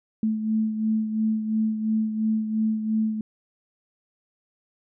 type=beating tone pair; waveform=sine; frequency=218.1 / 221 Hz; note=A3 / A3; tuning=-15 / +8 cents; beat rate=2.9 Hz; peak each=-22 / -30 dBFS; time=0.23-3.21 s; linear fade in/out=2 ms; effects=none